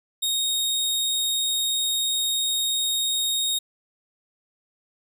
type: tone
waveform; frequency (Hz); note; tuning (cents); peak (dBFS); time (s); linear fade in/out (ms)
sawtooth; 3729; A#7; 0; -19; 0.22-3.59; 10
effects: none